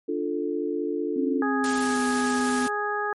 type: chord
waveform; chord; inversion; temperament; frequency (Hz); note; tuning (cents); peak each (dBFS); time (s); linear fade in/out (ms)
sine; D minor; none; equal; 293.7 / 349.2 / 440; D4 / F4 / A4; 0 / 0 / 0; -29; 0.08-1.43; 10
type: tone with pitch glide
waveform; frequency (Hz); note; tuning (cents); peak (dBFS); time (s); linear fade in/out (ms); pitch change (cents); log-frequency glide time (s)
sine; 270 to 253.4; C#4 to B3; -45 to +45; -24; 1.16-2.67; 5; -110; 1.41-2.03
type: harmonic tone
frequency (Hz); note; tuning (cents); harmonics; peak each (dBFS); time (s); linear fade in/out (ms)
415.3; G#4; 0; 1 / 2 / 3 / 4; -30 / -30 / -30 / -30; 1.42-3.13; 2
type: noise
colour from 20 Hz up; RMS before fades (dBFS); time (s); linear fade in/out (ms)
white; -33; 1.64-2.68; 0
effects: MP3 48 kbps